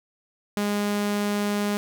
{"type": "tone", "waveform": "sawtooth", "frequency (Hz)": 205.6, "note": "G#3", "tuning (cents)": -17, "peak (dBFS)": -19, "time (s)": [0.57, 1.77], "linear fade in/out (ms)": 0, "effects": []}